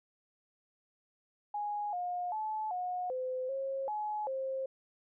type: tone with pitch steps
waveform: sine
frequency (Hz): 829 / 714 / 864 / 724 / 512 / 540 / 846 / 531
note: G#5 / F5 / A5 / F#5 / C5 / C#5 / G#5 / C5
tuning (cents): -3 / +38 / -32 / -38 / -38 / -45 / +32 / +25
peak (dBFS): -33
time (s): 1.54-4.66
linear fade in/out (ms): 5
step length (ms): 390
effects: none